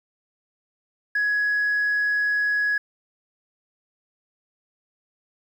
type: tone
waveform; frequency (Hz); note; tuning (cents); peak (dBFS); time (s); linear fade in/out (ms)
sine; 1675; G#6; +14; -18; 1.15-2.78; 5
effects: tanh soft clip ceiling -17 dBFS + 9-bit